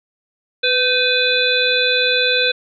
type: harmonic tone with a mistuned harmonic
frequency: 499.7 Hz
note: B4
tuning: 20 cents sharp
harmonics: 1 / 3 / 5 / 7 / 8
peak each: -20 / -20 / -20 / -20 / -20 dBFS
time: 0.63-2.52 s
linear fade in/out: 10 ms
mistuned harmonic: 3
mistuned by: +48 cents
effects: none